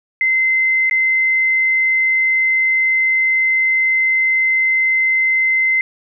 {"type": "tone with dropouts", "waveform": "sine", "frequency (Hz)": 2066, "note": "C7", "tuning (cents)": -22, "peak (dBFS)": -12, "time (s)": [0.21, 5.81], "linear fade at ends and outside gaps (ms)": 1, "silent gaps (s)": [0.897, 0.911], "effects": []}